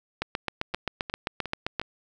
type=two click trains; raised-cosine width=0.3 ms; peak=-11 / -18 dBFS; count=13 / 4; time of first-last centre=0.22-1.797 / 0.74-1.815 s; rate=7.61 / 2.79 Hz; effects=none